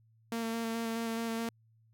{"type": "tone with vibrato", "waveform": "sawtooth", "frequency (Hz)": 228.2, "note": "A#3", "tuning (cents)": -37, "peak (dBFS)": -29, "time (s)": [0.32, 1.49], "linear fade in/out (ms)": 2, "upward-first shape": "square", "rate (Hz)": 4.7, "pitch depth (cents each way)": 13, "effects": ["added 112 Hz sine -63 dBFS peak until 1.93 s"]}